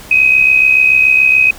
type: tone with amplitude modulation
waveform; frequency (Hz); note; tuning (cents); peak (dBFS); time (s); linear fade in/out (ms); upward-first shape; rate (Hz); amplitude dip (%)
sine; 2527; D#7; +26; -3; 0.11-1.51; 5; sine; 67; 65
effects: pink hiss -34 dBFS RMS until 1.58 s